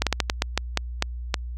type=slowing click train; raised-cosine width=0.2 ms; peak=-3 dBFS; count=10; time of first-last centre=0.02-1.342 s; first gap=47 ms; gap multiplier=1.27; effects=added 60 Hz sine -30 dBFS peak until 1.57 s